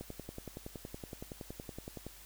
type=click train; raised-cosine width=2 ms; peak=-29 dBFS; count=23; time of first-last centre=0.01-2.066 s; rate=10.7 Hz; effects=added 50 Hz sine -58 dBFS peak until 2.25 s + white hiss -55 dBFS RMS until 2.25 s